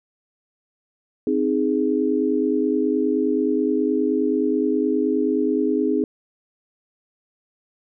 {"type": "chord", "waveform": "sine", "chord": "Ab major", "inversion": "first", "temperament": "equal", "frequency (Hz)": [261.6, 311.1, 415.3], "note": ["C4", "Eb4", "Ab4"], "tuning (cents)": [0, 0, 0], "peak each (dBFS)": -22, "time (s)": [1.27, 6.04], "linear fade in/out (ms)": 2, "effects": []}